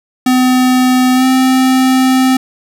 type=tone with pitch glide; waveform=square; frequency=254.2 to 259.7 Hz; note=C4 to C4; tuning=-50 to -13 cents; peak=-8 dBFS; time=0.26-2.37 s; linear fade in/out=5 ms; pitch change=+37 cents; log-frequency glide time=1.14-1.25 s; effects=none